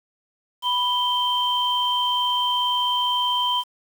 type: tone pair together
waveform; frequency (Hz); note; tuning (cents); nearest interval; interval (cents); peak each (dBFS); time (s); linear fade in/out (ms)
sine; 987.8 / 3131; B5 / G7; 0 / -3; octave + minor sixth; 1997; -22; 0.62-3.64; 50
effects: 7-bit